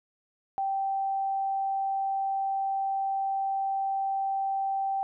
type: tone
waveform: sine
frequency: 780 Hz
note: G5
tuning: 9 cents flat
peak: -26 dBFS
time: 0.58-5.03 s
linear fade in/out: 0 ms
effects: none